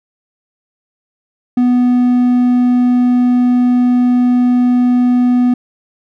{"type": "tone", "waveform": "triangle", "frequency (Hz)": 246.9, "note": "B3", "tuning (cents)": 0, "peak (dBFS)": -6, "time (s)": [1.57, 5.54], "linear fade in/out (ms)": 5, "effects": []}